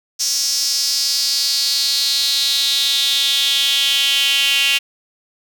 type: tone with high-pass filter sweep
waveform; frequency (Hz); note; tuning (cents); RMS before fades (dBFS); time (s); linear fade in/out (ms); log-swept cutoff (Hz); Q
sawtooth; 277.2; C#4; 0; -17; 0.19-4.79; 20; 5600 to 2800; 5.4
effects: none